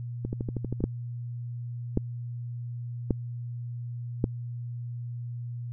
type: two click trains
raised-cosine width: 3 ms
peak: -10 / -18 dBFS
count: 4 / 8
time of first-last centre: 0.84-4.241 / 0.25-0.806 s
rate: 0.882 / 12.6 Hz
effects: added 120 Hz sine -33 dBFS peak until 5.72 s